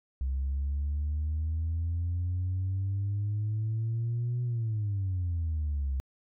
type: exponential two-way sweep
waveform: sine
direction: up then down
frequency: 65.41 to 122.9 to 65.41 Hz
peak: -26 dBFS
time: 0.21-6 s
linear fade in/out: 0 ms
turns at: 4.43 s
effects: tanh soft clip ceiling -25 dBFS